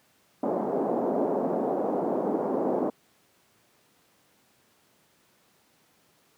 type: band-pass noise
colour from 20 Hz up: pink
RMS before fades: -27 dBFS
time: 0.43-2.9 s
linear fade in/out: 5 ms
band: 230 to 750 Hz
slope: 24 dB/octave
effects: pink hiss -64 dBFS RMS until 6.37 s + high-pass 150 Hz 12 dB/octave